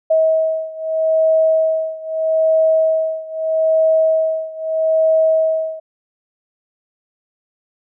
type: beating tone pair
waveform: sine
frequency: 639 / 639.79 Hz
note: D#5 / D#5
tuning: +46 / +48 cents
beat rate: 0.79 Hz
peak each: -15 / -17 dBFS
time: 0.1-5.8 s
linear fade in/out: 10 ms
effects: none